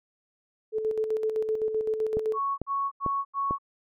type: tone with tremolo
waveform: sine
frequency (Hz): 436.3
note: A4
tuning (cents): -15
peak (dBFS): -23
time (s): 0.72-2.39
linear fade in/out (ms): 50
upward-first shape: square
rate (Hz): 7.8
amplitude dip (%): 50
type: click train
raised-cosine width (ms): 2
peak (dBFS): -18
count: 4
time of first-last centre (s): 2.17-3.509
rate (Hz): 2.24
type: tone bursts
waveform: sine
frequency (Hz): 1108.7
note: C#6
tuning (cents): 0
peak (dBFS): -25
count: 4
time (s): 2.33-3.585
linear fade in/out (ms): 50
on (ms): 250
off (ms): 85
effects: none